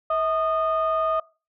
sine tone pair together, 642.6 / 1230 Hz, E5 / D#6, -44 / -20 cents, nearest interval major seventh, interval 1124 cents, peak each -22 dBFS, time 0.1-1.2 s, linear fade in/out 5 ms, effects noise-tail reverb RT60 0.3 s tail -20 dB re dry + tanh soft clip ceiling -15 dBFS

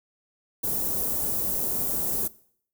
white band-stop noise, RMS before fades -27 dBFS, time 0.63-2.28 s, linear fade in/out 10 ms, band 530 to 13000 Hz, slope 12 dB/octave, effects noise-tail reverb RT60 0.6 s tail -20 dB re dry

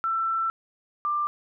sine tone pair in turn, 1337 / 1186.9 Hz, E6 / D6, +24 / +18 cents, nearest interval major second, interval 206 cents, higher first, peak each -23 dBFS, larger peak neither, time 0.04-0.5 / 1.05-1.27 s, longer first, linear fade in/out 0 ms, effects none

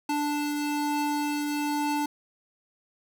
square tone pair together, 293.7 / 880 Hz, D4 / A5, 0 / 0 cents, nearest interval octave + perfect fifth, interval 1900 cents, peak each -28 / -32 dBFS, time 0.09-2.06 s, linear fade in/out 5 ms, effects none

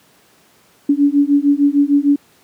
sine beating tone pair, 282.3 / 288.9 Hz, C#4 / D4, +32 / -28 cents, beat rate 6.6 Hz, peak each -13 dBFS, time 0.89-2.16 s, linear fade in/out 5 ms, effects pink hiss -52 dBFS RMS until 2.43 s + high-pass 150 Hz 12 dB/octave

